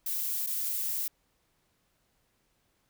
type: noise with dropouts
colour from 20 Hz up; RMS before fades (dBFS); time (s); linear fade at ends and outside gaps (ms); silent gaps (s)
violet; -32; 0.06-1.08; 5; 0.465-0.47
effects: pink hiss -73 dBFS RMS until 2.89 s